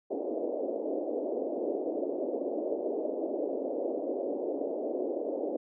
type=band-pass noise; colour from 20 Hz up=white; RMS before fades=-33 dBFS; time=0.1-5.57 s; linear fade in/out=10 ms; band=270 to 620 Hz; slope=48 dB/octave; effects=none